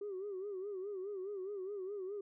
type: tone with vibrato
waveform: sine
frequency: 391.4 Hz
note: G4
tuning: 3 cents flat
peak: -38 dBFS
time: 0.01-2.21 s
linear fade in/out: 5 ms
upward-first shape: sine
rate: 4.8 Hz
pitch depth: 110 cents each way
effects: tanh soft clip ceiling -36 dBFS